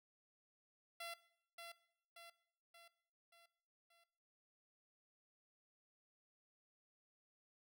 10% pulse tone with echo, 680 Hz, F5, 46 cents flat, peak -38 dBFS, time 1-1.14 s, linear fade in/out 5 ms, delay 580 ms, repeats 5, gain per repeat -5 dB, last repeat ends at 4.04 s, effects noise-tail reverb RT60 0.7 s tail -18 dB re dry

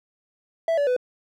triangle tone with pitch steps, 659.3 / 574 / 499.7 Hz, E5 / D5 / B4, 0 / -40 / +20 cents, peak -17 dBFS, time 0.68-0.965 s, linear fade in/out 2 ms, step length 95 ms, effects none

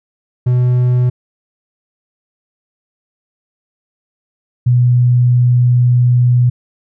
triangle / sine tone pair in turn, 124.3 / 123.09 Hz, B2 / B2, +12 / -5 cents, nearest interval unison, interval 17 cents, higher first, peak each -7 dBFS, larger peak neither, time 0.46-1.1 / 4.66-6.5 s, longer second, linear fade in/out 10 ms, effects none

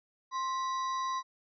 harmonic tone with a mistuned harmonic, 975 Hz, B5, 23 cents flat, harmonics 1 / 2 / 4 / 5 / 6, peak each -31 / -46 / -45 / -53 / -51 dBFS, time 0.31-1.23 s, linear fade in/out 50 ms, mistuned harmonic 1, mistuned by +130 cents, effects none

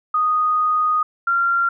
sine tone pair in turn, 1241 / 1380.5 Hz, D#6 / F6, -5 / -20 cents, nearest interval major second, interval 185 cents, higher second, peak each -15 dBFS, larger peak neither, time 0.14-1.03 / 1.27-1.69 s, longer first, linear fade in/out 5 ms, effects none

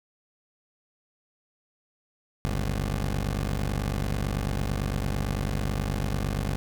15% pulse tone pair together, 49 / 69.3 Hz, G1 / C#2, 0 / 0 cents, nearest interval tritone, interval 600 cents, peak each -21 / -26 dBFS, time 2.45-6.56 s, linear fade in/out 0 ms, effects none

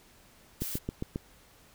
blue noise, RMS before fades -37 dBFS, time 0.6-0.79 s, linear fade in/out 20 ms
click train, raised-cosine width 3 ms, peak -19 dBFS, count 5, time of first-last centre 0.62-1.159 s, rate 7.42 Hz
effects pink hiss -59 dBFS RMS until 1.74 s

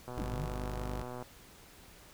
click train, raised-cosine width 1 ms, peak -29 dBFS, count 143, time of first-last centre 0.08-1.225 s, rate 124 Hz
sawtooth tone, 50.3 Hz, G1, 45 cents sharp, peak -33 dBFS, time 0.17-1.03 s, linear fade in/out 5 ms
sine linear two-way sweep, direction down then up, 370 to 91.3 to 163.5 Hz, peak -38 dBFS, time 0.18-0.46 s, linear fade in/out 5 ms, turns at 0.25 s
effects pink hiss -56 dBFS RMS until 2.13 s

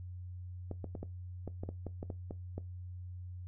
clicks, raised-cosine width 2 ms, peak -27 dBFS, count 12, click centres 0.713 / 0.843 / 0.952 / 1.03 / 1.477 / 1.635 / 1.69 / 1.867 / 2.029 / 2.102 / 2.309 / 2.58 s, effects noise-tail reverb RT60 0.2 s tail -18 dB re dry + added 90 Hz sine -42 dBFS peak until 3.47 s

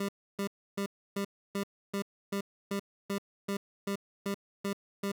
25% pulse tone bursts, 199.2 Hz, G3, 28 cents sharp, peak -27 dBFS, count 14, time 0-5.118 s, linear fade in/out 5 ms, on 87 ms, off 300 ms, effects none

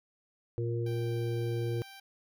harmonic tone, 117.2 Hz, A#2, 10 cents sharp, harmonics 1 / 3 / 4, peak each -31 / -36 / -38 dBFS, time 0.58-1.82 s, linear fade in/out 0 ms
10% pulse tone, 784 Hz, G5, in tune, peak -40 dBFS, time 0.86-2 s, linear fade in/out 5 ms
effects none

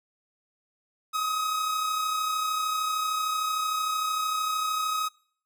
45% pulse tone pair together, 1234.8 / 1268 Hz, D#6 / D#6, -14 / +32 cents, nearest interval unison, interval 46 cents, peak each -37 / -26 dBFS, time 1.13-5.09 s, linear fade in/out 20 ms, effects noise-tail reverb RT60 0.6 s tail -26 dB re dry

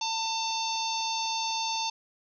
harmonic tone, 896 Hz, A5, 31 cents sharp, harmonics 1 / 3 / 4 / 5 / 6 / 7, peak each -31 / -38 / -36 / -35 / -39 / -38 dBFS, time 0.01-1.9 s, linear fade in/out 5 ms, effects none

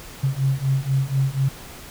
sine beating tone pair, 132.8 / 136.9 Hz, C3 / C#3, +26 / -21 cents, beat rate 4.1 Hz, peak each -22 / -21 dBFS, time 0.23-1.49 s, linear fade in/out 10 ms, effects pink hiss -40 dBFS RMS until 1.9 s

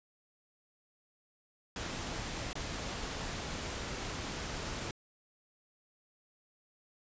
pink noise with dropouts, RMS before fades -39 dBFS, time 1.76-4.91 s, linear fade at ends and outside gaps 2 ms, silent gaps 2.531-2.554 s, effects resampled to 16000 Hz

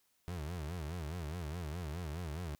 30% pulse tone with vibrato, 81.3 Hz, E2, 23 cents flat, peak -36 dBFS, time 0.28-2.55 s, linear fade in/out 0 ms, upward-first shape sine, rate 4.8 Hz, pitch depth 190 cents each way, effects white hiss -75 dBFS RMS until 2.59 s

